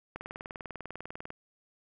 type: click train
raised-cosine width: 0.5 ms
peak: -24 dBFS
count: 24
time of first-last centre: 0.16-1.304 s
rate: 20.1 Hz
effects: none